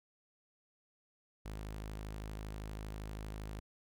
sawtooth tone, 52.6 Hz, G#1, 23 cents sharp, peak -38 dBFS, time 1.45-3.6 s, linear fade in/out 10 ms, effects none

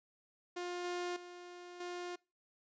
sawtooth tone with level steps, 354.2 Hz, F4, 24 cents sharp, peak -35 / -33 / -45 / -37 dBFS, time 0.56-2.16 s, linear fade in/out 10 ms, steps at 0.84 / 1.16 / 1.8 s, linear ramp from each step 5 ms, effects noise-tail reverb RT60 0.3 s tail -25 dB re dry + resampled to 16000 Hz

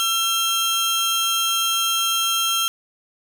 sawtooth tone pair together, 1348 / 3206 Hz, E6 / G7, +38 / +38 cents, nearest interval octave + minor third, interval 1500 cents, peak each -20 / -17 dBFS, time 0-2.68 s, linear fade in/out 0 ms, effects none

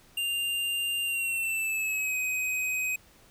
square tone with pitch glide, 2794 to 2518 Hz, F7 to D#7, 0 to +20 cents, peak -28 dBFS, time 0.17-2.96 s, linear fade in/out 5 ms, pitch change -180 cents, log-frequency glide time 1.03-2.17 s, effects pink hiss -58 dBFS RMS until 3.3 s

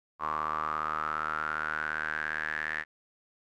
sawtooth tone with band-pass filter sweep, 77.3 Hz, D#2, 11 cents flat, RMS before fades -33 dBFS, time 0.19-2.85 s, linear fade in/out 50 ms, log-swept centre 1100 to 1800 Hz, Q 9.6, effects none

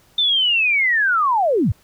sine linear sweep, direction down, 3600 to 69.3 Hz, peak -14 dBFS, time 0.18-1.72 s, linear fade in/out 5 ms, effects pink hiss -55 dBFS RMS until 1.83 s

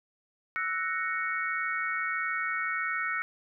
sine chord, F# dominant seventh, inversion third, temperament equal, 1318.5 / 1480 / 1864.7 / 2217 Hz, E6 / F#6 / A#6 / C#7, 0 / 0 / 0 / 0 cents, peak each -34 dBFS, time 0.56-3.22 s, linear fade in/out 0 ms, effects none

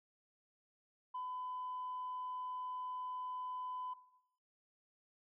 sine tone, 1006 Hz, B5, 32 cents sharp, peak -39 dBFS, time 1.14-3.94 s, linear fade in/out 10 ms, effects noise-tail reverb RT60 0.8 s tail -17 dB re dry + tanh soft clip ceiling -36 dBFS

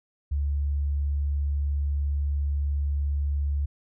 sine tone, 71.5 Hz, D2, 46 cents flat, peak -23 dBFS, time 0.31-3.66 s, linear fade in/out 10 ms, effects none

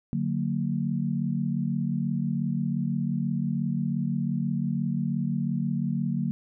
sine chord, D augmented, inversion none, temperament just, 146.83 / 183.54 / 229.4 Hz, D3 / F#3 / A#3, 0 / -14 / -28 cents, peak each -29 dBFS, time 0.13-6.31 s, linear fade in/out 0 ms, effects none

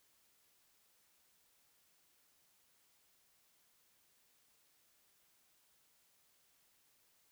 silence, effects white hiss -73 dBFS RMS until 7.31 s

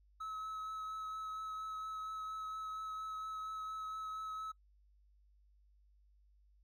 triangle tone with vibrato, 1290 Hz, E6, 38 cents flat, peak -39 dBFS, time 0.2-4.52 s, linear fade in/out 10 ms, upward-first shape triangle, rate 4.3 Hz, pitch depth 15 cents each way, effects noise-tail reverb RT60 0.1 s tail -20 dB re dry + added 50 Hz sine -65 dBFS peak until 6.63 s

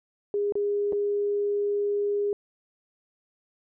sine tone with dropouts, 408.7 Hz, G#4, 28 cents flat, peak -23 dBFS, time 0.34-2.33 s, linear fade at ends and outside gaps 1 ms, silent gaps 0.523-0.554 / 0.924-0.93 s, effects none

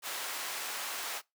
pink high-pass noise, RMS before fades -38 dBFS, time 0.02-1.22 s, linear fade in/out 50 ms, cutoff 830 Hz, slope 12 dB/octave, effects noise-tail reverb RT60 0.2 s tail -23 dB re dry

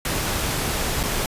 pink noise with dropouts, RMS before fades -24 dBFS, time 0.05-1.26 s, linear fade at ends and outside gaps 2 ms, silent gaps 1.031-1.035 s, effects resampled to 32000 Hz

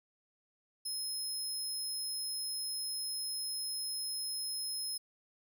25% pulse tone, 5150 Hz, E8, 41 cents flat, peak -31 dBFS, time 0.85-4.98 s, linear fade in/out 10 ms, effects none

